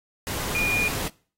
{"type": "tone in noise", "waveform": "sine", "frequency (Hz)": 2433, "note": "D#7", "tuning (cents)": -39, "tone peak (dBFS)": -22, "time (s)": [0.55, 0.88], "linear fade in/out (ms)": 0, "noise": "pink", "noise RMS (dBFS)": -30, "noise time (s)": [0.27, 1.08], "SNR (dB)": 5, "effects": ["noise-tail reverb RT60 0.4 s tail -21 dB re dry", "AAC 48 kbps"]}